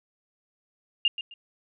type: tone with echo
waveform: sine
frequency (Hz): 2816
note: F7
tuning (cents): +14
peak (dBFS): -18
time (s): 1.05-1.08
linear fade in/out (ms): 2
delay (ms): 130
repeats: 2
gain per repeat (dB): -12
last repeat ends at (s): 1.34
effects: none